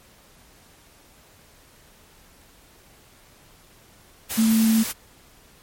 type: tone in noise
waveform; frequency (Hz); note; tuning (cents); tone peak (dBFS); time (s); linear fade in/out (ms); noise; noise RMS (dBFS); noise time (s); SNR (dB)
sine; 222.7; A3; +21; -15; 4.37-4.84; 20; white; -29; 4.29-4.93; +11
effects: pink hiss -53 dBFS RMS until 5.62 s + MP3 64 kbps